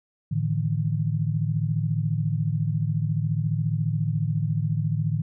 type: chord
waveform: sine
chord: A suspended fourth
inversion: none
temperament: equal with one note detuned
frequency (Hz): 110 / 150.53 / 164.81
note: A2 / D3 / E3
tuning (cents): 0 / +43 / 0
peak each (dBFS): -26 / -25 / -29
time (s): 0.31-5.22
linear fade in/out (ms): 10
effects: none